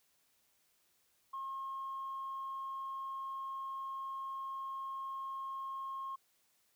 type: tone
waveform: sine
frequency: 1076 Hz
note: C6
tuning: 48 cents sharp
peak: -38 dBFS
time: 1.33-6.16 s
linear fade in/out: 10 ms
effects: tanh soft clip ceiling -35 dBFS + white hiss -74 dBFS RMS until 6.75 s